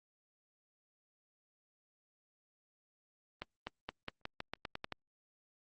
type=accelerating click train; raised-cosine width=0.3 ms; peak=-23 dBFS; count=11; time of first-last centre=3.42-4.923 s; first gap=250 ms; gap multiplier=0.88; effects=Opus 24 kbps